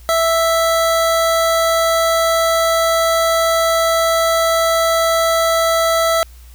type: tone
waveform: 25% pulse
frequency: 659.3 Hz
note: E5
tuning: in tune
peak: -9 dBFS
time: 0.09-6.23 s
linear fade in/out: 0 ms
effects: added 60 Hz sine -37 dBFS peak until 6.54 s + white hiss -49 dBFS RMS until 6.54 s